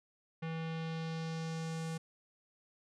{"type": "tone with low-pass filter sweep", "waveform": "square", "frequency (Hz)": 162.4, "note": "E3", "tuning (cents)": -26, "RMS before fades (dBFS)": -39, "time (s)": [0.42, 1.98], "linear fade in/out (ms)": 10, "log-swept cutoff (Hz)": [2600, 9000], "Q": 1.5, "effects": []}